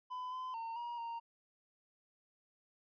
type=tone with pitch steps; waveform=triangle; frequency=1006 / 1021 / 912 / 951 / 928 Hz; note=B5 / C6 / A#5 / A#5 / A#5; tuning=+32 / -43 / -38 / +34 / -8 cents; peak=-38 dBFS; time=0.1-1.2 s; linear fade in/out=20 ms; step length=220 ms; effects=resampled to 11025 Hz